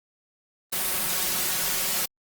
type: noise with comb filter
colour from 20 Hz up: white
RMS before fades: -26 dBFS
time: 0.72-2.06 s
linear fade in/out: 10 ms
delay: 5.4 ms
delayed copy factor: +0.8
effects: Opus 32 kbps